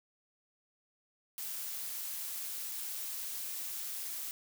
blue noise, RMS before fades -40 dBFS, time 1.38-4.31 s, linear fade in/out 0 ms, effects none

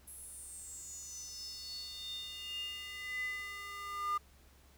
square tone with high-pass filter sweep, 403.2 Hz, G4, 49 cents sharp, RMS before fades -43 dBFS, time 0.07-4.18 s, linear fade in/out 10 ms, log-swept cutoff 11000 to 1200 Hz, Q 9.4, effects added 68 Hz sine -61 dBFS peak until 4.77 s + pink hiss -65 dBFS RMS until 4.77 s

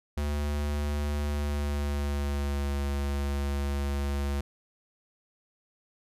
square tone with pitch glide, 73.2 to 70.5 Hz, D2 to C#2, -5 to +30 cents, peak -28 dBFS, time 0.17-4.41 s, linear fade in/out 5 ms, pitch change -65 cents, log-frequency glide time 1.26-2.72 s, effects resampled to 32000 Hz

